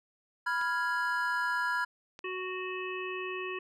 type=chord; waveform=triangle; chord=F diminished; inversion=second; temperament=equal; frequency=987.8 / 1396.9 / 1661.2 Hz; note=Cb6 / F6 / Ab6; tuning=0 / 0 / 0 cents; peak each=-31 dBFS; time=0.46-1.85 s; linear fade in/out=10 ms
type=clicks; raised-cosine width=0.2 ms; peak=-29 dBFS; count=2; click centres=0.614 / 2.191 s
type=harmonic tone; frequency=370 Hz; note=F#4; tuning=in tune; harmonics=1 / 3 / 5 / 7 / 8; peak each=-37 / -41 / -43 / -40 / -49 dBFS; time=2.24-3.59 s; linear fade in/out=5 ms
effects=none

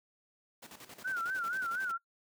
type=noise with tremolo; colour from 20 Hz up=pink; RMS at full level=-48 dBFS; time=0.62-1.92 s; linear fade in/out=10 ms; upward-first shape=square; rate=11 Hz; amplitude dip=70%
type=tone with vibrato; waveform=sine; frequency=1447 Hz; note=F#6; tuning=39 cents flat; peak=-32 dBFS; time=1.04-1.98 s; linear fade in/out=20 ms; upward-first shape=sine; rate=4.2 Hz; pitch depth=130 cents each way
effects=noise-tail reverb RT60 0.1 s tail -23 dB re dry + high-pass 200 Hz 12 dB/octave

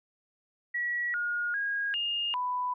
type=tone with pitch steps; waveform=sine; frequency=1927 / 1432 / 1636 / 2832 / 994 Hz; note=B6 / F6 / G#6 / F7 / B5; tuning=-43 / +43 / -26 / +23 / +11 cents; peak=-28 dBFS; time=0.74-2.74 s; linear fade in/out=10 ms; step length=400 ms; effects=none

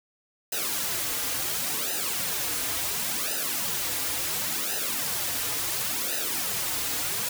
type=noise with flanger; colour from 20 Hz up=white; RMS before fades=-29 dBFS; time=0.52-7.29 s; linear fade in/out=5 ms; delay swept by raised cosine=0.89 to 5.39 ms; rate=0.71 Hz; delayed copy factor=-0.9; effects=none

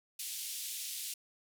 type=band-pass noise; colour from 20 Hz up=white; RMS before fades=-41 dBFS; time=0.19-1.14 s; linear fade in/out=5 ms; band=2700 to 14000 Hz; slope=24 dB/octave; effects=none

